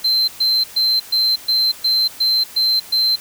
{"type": "tone bursts", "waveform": "triangle", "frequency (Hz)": 4108, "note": "C8", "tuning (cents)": -33, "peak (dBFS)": -12, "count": 9, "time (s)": [0.04, 3.16], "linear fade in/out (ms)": 10, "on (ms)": 240, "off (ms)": 120, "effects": ["white hiss -38 dBFS RMS until 3.2 s"]}